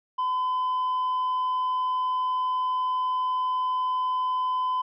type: tone with tanh clipping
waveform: sine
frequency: 1014 Hz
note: B5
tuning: 45 cents sharp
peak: -24 dBFS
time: 0.18-4.82 s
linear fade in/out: 10 ms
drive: 2 dB
effects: none